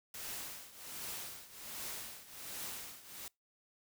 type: noise with tremolo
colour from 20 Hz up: white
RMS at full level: -42 dBFS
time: 0.14-3.28 s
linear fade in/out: 2 ms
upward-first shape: triangle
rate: 1.3 Hz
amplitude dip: 85%
effects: noise-tail reverb RT60 0.2 s tail -25 dB re dry